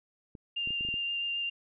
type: clicks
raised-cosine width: 3 ms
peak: -32 dBFS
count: 7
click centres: 0.352 / 0.674 / 0.706 / 0.809 / 0.85 / 0.888 / 0.941 s
type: tone with vibrato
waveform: sine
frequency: 2794 Hz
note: F7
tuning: in tune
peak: -30 dBFS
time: 0.56-1.5 s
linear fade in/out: 10 ms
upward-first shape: triangle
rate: 7.6 Hz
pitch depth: 12 cents each way
effects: none